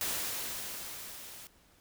white noise with level ramp, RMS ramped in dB -33 to -49 dBFS, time 0.01-1.47 s, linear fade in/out 0 ms, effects pink hiss -64 dBFS RMS until 1.8 s

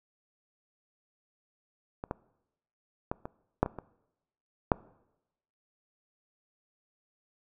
clicks, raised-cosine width 1 ms, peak -22 / -18 / -17 / -23 / -8 / -20 / -24 / -7 dBFS, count 8, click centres 2.039 / 2.111 / 3.115 / 3.255 / 3.63 / 3.661 / 3.787 / 4.718 s, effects noise-tail reverb RT60 0.9 s tail -22 dB re dry

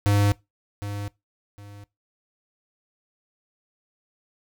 square tone with echo, 101.9 Hz, G#2, 32 cents flat, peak -18 dBFS, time 0.06-0.32 s, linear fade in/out 0 ms, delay 760 ms, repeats 2, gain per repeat -12 dB, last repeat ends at 1.84 s, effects noise-tail reverb RT60 0.2 s tail -21 dB re dry

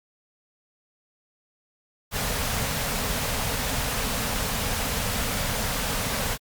pink band-stop noise, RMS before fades -27 dBFS, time 2.11-6.38 s, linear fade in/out 50 ms, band 280 to 410 Hz, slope 96 dB/octave, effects Opus 48 kbps

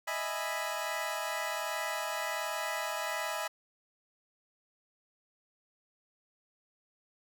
20% pulse chord, E major seventh, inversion third, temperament equal with one note detuned, 618 / 659.3 / 830.6 / 987.8 Hz, D#5 / E5 / G#5 / B5, -12 / 0 / 0 / 0 cents, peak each -34 dBFS, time 0.07-3.48 s, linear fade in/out 10 ms, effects none

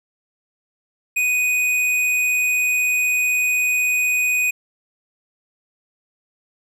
triangle tone with tanh clipping, 2489 Hz, D#7, in tune, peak -18 dBFS, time 1.16-4.51 s, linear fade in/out 10 ms, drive 18 dB, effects none

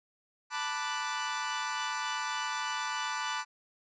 sawtooth chord, B minor seventh, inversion third, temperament equal, 880 / 987.8 / 1174.7 / 1480 Hz, A5 / B5 / D6 / F#6, 0 / 0 / 0 / 0 cents, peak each -34 dBFS, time 0.5-3.45 s, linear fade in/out 50 ms, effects resampled to 16000 Hz

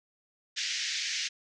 white band-pass noise, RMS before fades -33 dBFS, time 0.56-1.29 s, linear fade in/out 20 ms, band 1700 to 6300 Hz, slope 48 dB/octave, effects none

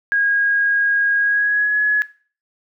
sine tone with pitch glide, 1637 to 1690.8 Hz, G#6 to G#6, -25 to +31 cents, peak -14 dBFS, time 0.12-2.02 s, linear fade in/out 0 ms, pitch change +56 cents, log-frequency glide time 1.17-1.79 s, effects noise-tail reverb RT60 0.4 s tail -18 dB re dry

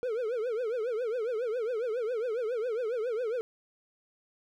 triangle tone with vibrato, 466.2 Hz, A#4, in tune, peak -27 dBFS, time 0.03-3.41 s, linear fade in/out 0 ms, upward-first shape triangle, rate 7.3 Hz, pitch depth 200 cents each way, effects none

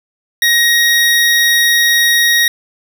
25% pulse tone, 1882 Hz, A#6, 16 cents sharp, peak -5 dBFS, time 0.42-2.48 s, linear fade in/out 2 ms, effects none

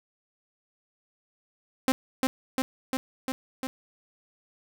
sawtooth tone with echo, 261.6 Hz, C4, in tune, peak -16 dBFS, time 1.88-1.92 s, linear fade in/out 0 ms, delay 350 ms, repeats 5, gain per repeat -2 dB, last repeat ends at 3.67 s, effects none

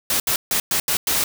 white noise bursts at uneven times, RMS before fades -20 dBFS, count 6, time 0.1-0.2 / 0.27-0.36 / 0.51-0.6 / 0.71-0.8 / 0.88-0.97 / 1.07-1.24 s, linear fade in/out 2 ms, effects none

